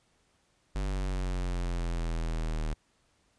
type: exponential sweep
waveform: square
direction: down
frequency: 48.82 to 38.49 Hz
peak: -30 dBFS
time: 0.75-2.74 s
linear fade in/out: 10 ms
effects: pink hiss -70 dBFS RMS until 3.38 s + resampled to 22050 Hz